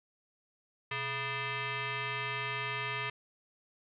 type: tone with frequency modulation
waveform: sine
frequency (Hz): 423.4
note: G#4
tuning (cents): +33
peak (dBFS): -33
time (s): 0.91-3.1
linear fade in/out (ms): 5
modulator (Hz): 549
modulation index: 4.8
effects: none